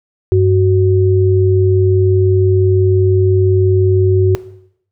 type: tone pair together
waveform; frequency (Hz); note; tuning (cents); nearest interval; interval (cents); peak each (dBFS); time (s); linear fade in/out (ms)
sine; 97.7 / 371.9; G2 / F#4; -5 / +9; octave + major seventh; 2314; -10; 0.32-4.35; 0
effects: noise-tail reverb RT60 0.7 s tail -17 dB re dry